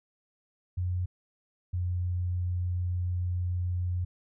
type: tone pair in turn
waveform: sine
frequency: 90.2 / 89.32 Hz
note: F#2 / F2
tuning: -44 / +39 cents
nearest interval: unison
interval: 17 cents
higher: first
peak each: -27 dBFS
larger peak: neither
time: 0.77-1.06 / 1.73-4.05 s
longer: second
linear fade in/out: 10 ms
effects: none